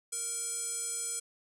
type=tone with band-pass filter; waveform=square; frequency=466.2 Hz; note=A#4; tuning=in tune; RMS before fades=-36 dBFS; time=0.12-1.2 s; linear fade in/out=10 ms; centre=8300 Hz; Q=8.1; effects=none